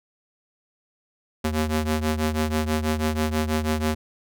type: ring-modulated tone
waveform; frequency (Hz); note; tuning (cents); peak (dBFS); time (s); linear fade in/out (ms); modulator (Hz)
sawtooth; 155.56; D#3; 0; -15; 1.44-3.95; 10; 74.7
effects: none